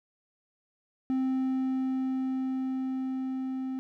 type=tone with level ramp; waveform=triangle; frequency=261.6 Hz; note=C4; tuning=in tune; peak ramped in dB=-23 to -29 dBFS; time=1.1-3.79 s; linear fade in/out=0 ms; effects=none